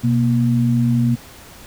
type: tone pair together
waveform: sine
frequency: 125.13 / 235.8 Hz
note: B2 / A#3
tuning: +23 / +20 cents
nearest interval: major seventh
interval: 1097 cents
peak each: -16 dBFS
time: 0.03-1.16 s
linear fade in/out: 20 ms
effects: pink hiss -41 dBFS RMS until 1.66 s